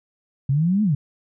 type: exponential two-way sweep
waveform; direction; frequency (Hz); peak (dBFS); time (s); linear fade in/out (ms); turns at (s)
sine; up then down; 130.81 to 220 to 130.81; -16; 0.49-0.95; 5; 0.83
effects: none